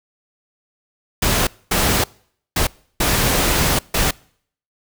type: noise bursts at uneven times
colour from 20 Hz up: pink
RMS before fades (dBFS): -17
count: 5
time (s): 1.22-1.47 / 1.71-2.04 / 2.56-2.67 / 3-3.79 / 3.94-4.11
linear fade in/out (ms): 5
effects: noise-tail reverb RT60 0.6 s tail -25 dB re dry